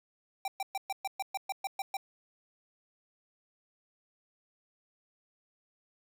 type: tone bursts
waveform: square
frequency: 783 Hz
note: G5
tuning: 2 cents flat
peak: -32 dBFS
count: 11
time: 0.45-1.969 s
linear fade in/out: 2 ms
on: 29 ms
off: 120 ms
effects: none